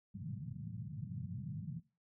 pink band-pass noise, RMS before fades -44 dBFS, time 0.14-1.8 s, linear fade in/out 10 ms, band 100 to 190 Hz, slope 48 dB/octave, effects noise-tail reverb RT60 0.3 s tail -18 dB re dry

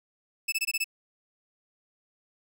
sawtooth tone bursts, 2620 Hz, E7, 11 cents flat, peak -22 dBFS, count 6, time 0.48-0.843 s, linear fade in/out 10 ms, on 43 ms, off 21 ms, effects none

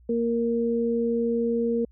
sine tone pair together, 233.1 / 466.2 Hz, A#3 / A#4, 0 / 0 cents, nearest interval octave, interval 1200 cents, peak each -25 / -24 dBFS, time 0.09-1.85 s, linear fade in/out 5 ms, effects added 60 Hz sine -51 dBFS peak until 1.91 s

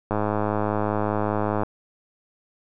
click train, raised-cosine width 1 ms, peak -10 dBFS, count 161, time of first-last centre 0.11-1.634 s, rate 105 Hz, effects none

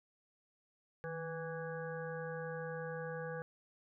harmonic tone with a mistuned harmonic, 164.81 Hz, E3, in tune, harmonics 1 / 3 / 5 / 7 / 9 / 10, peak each -45 / -42 / -51 / -53 / -52 / -49 dBFS, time 1.04-3.42 s, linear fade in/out 0 ms, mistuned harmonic 1, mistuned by -73 cents, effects none

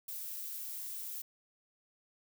violet noise, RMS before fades -42 dBFS, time 0.08-1.22 s, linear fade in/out 5 ms, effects none

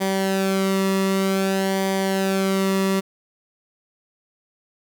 sawtooth tone with flanger, 192.7 Hz, G3, 29 cents flat, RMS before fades -21 dBFS, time 0-3.01 s, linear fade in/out 20 ms, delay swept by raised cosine 0.74 to 1.3 ms, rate 0.53 Hz, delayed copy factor -0.6, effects none

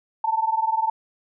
sine tone pair together, 880 / 900 Hz, A5 / A5, 0 / +39 cents, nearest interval unison, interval 39 cents, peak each -23 / -22 dBFS, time 0.24-0.9 s, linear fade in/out 5 ms, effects none

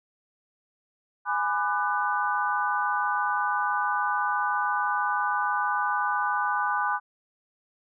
sine chord, G# half-diminished seventh, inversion none, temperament just, 830.6 / 996.7 / 1196.1 / 1495.1 Hz, G#5 / B5 / D6 / F#6, 0 / +16 / +31 / +18 cents, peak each -29 dBFS, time 1.25-7 s, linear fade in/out 50 ms, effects none

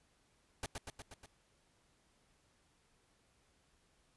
pink noise with echo, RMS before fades -40 dBFS, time 0.63-0.66 s, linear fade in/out 2 ms, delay 120 ms, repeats 5, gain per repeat -3 dB, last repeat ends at 1.26 s, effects pink hiss -73 dBFS RMS until 4.16 s + resampled to 24000 Hz

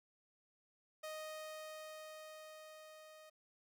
sawtooth tone with level ramp, 622.3 Hz, D#5, in tune, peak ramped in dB -40 to -53 dBFS, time 1.03-3.3 s, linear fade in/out 10 ms, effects none

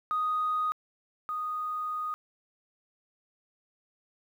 sine tone pair in turn, 1244.5 / 1239.8 Hz, D#6 / D#6, 0 / -7 cents, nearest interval unison, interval 7 cents, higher first, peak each -25 / -30 dBFS, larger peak first, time 0.11-0.72 / 1.29-2.14 s, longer second, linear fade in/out 0 ms, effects tanh soft clip ceiling -21 dBFS + 10-bit

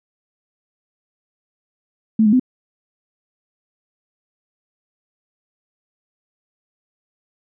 sine tone with pitch steps, 219.9 / 210.2 / 254.7 Hz, A3 / G#3 / C4, -1 / +21 / -46 cents, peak -10 dBFS, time 2.19-2.397 s, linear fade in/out 5 ms, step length 69 ms, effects none

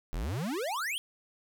square exponential sweep, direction up, 35.56 to 3322 Hz, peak -32 dBFS, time 0.13-0.98 s, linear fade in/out 0 ms, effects none

